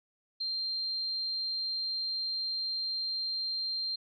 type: tone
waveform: sine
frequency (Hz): 4172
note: C8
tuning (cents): -6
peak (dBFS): -31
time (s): 0.4-3.96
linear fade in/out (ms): 10
effects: none